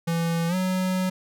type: tone with pitch glide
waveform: square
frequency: 167.2 to 185.52 Hz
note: E3 to F#3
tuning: +25 to +5 cents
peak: -23 dBFS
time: 0.07-1.1 s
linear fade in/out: 10 ms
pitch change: +180 cents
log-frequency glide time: 0.48-0.55 s
effects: none